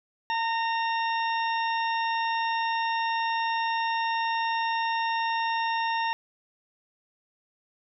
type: harmonic tone with a mistuned harmonic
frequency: 920 Hz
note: A#5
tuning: 23 cents flat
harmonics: 1 / 2 / 3 / 4 / 6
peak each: -26 / -32 / -36 / -38 / -42 dBFS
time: 0.3-6.13 s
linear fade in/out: 0 ms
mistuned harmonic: 1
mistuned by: -18 cents
effects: none